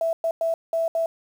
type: tone bursts at uneven times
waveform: sine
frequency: 659.3 Hz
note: E5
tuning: in tune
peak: -20 dBFS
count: 5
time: 0.01-0.13 / 0.24-0.31 / 0.41-0.54 / 0.73-0.88 / 0.95-1.06 s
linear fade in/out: 2 ms
effects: 8-bit